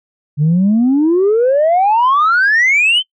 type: exponential sweep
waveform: sine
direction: up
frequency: 142.2 to 3136 Hz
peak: -7 dBFS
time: 0.37-3.03 s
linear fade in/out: 50 ms
effects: noise-tail reverb RT60 0.1 s tail -23 dB re dry + tanh soft clip ceiling -6 dBFS